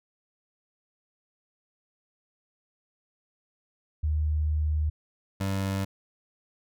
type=tone pair in turn; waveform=sine / 25% pulse; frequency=76.4 / 97.24 Hz; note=D#2 / G2; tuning=-31 / -13 cents; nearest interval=major third; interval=418 cents; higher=second; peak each=-23 dBFS; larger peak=neither; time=4.03-4.9 / 5.4-5.85 s; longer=first; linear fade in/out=10 ms; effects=none